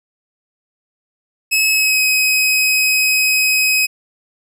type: tone with pitch glide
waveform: sawtooth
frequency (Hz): 2578 to 2532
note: E7 to D#7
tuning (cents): -39 to +30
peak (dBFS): -9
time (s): 1.51-3.87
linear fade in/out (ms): 20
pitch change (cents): -31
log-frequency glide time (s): 1.71-2.01
effects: none